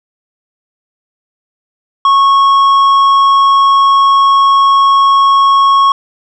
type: tone with tanh clipping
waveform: sine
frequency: 1100 Hz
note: C#6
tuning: 14 cents flat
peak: -6 dBFS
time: 2.05-5.92 s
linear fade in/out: 2 ms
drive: 7 dB
effects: none